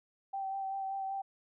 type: tone with vibrato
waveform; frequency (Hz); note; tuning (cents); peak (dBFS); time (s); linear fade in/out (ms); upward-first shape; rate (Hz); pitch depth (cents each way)
sine; 777; G5; -16; -34; 0.33-1.22; 10; sine; 5.2; 18
effects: none